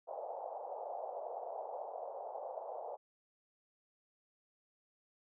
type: band-pass noise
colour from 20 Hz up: white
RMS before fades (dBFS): -44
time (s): 0.07-2.97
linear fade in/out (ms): 20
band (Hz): 500 to 820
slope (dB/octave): 48
effects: none